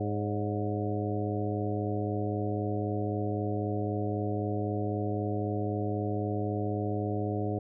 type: harmonic tone with a mistuned harmonic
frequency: 103.83 Hz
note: G#2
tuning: in tune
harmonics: 1 / 2 / 3 / 4 / 5 / 6 / 7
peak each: -32 / -37 / -35 / -36 / -40 / -42 / -39 dBFS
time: 0-7.59 s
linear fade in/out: 5 ms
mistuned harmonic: 5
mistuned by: +65 cents
effects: none